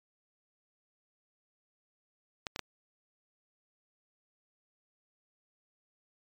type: clicks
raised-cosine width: 0.2 ms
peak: -17 dBFS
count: 3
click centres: 2.468 / 2.561 / 2.593 s
effects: MP3 96 kbps